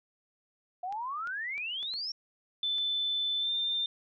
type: exponential sweep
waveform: sine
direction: up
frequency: 700 to 5588 Hz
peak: -33 dBFS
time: 0.83-2.12 s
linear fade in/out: 5 ms
type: clicks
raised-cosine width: 0.2 ms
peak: -32 dBFS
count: 6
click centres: 0.925 / 1.273 / 1.579 / 1.829 / 1.938 / 2.783 s
type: tone with pitch glide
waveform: sine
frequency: 3520 to 3594 Hz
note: A7 to A7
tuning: 0 to +36 cents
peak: -28 dBFS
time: 2.63-3.86 s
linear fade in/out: 2 ms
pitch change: +36 cents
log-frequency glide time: 3.39-3.51 s
effects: none